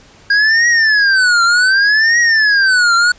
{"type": "tone with vibrato", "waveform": "square", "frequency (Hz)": 1618, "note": "G#6", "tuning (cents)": -46, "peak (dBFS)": -9, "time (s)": [0.3, 3.12], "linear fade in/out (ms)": 5, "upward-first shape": "triangle", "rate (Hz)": 0.66, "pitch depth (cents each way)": 290, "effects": ["pink hiss -44 dBFS RMS until 3.18 s", "resampled to 16000 Hz"]}